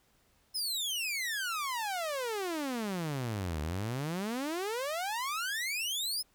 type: exponential two-way sweep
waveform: sawtooth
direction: down then up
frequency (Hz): 5260 to 73.42 to 5260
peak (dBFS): -29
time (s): 0.54-6.23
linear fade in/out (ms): 20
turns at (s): 3.61
effects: pink hiss -69 dBFS RMS until 6.34 s